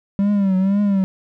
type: tone with vibrato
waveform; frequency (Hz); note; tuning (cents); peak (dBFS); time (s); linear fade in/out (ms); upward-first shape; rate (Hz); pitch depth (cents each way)
triangle; 196; G3; 0; -12; 0.19-1.04; 0; triangle; 2; 100
effects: none